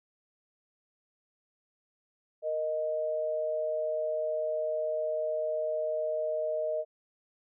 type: tone pair together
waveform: sine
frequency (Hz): 465.6 / 621.5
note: A#4 / D#5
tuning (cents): -2 / -2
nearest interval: perfect fourth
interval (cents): 500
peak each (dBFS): -36 / -29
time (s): 2.42-6.85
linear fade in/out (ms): 50
effects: none